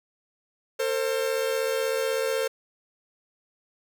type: tone pair together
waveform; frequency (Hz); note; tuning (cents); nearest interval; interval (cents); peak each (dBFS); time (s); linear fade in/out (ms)
45% pulse; 453.3 / 529.4; A#4 / C5; -48 / +20; minor third; 268; -27; 0.79-2.48; 10
effects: none